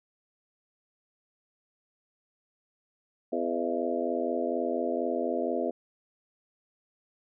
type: harmonic tone with a mistuned harmonic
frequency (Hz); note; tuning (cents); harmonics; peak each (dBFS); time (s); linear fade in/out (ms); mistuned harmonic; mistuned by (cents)
84.2; E2; +37; 3 / 4 / 5 / 6 / 7 / 8; -34 / -34 / -34 / -34 / -34 / -34; 3.32-5.71; 10; 7; +63
effects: none